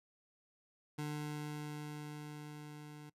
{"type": "tone with level ramp", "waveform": "25% pulse", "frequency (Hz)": 149.5, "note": "D3", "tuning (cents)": 31, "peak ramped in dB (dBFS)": [-34, -46], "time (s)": [0.98, 3.1], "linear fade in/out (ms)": 10, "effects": ["noise-tail reverb RT60 0.1 s tail -22 dB re dry", "resampled to 32000 Hz"]}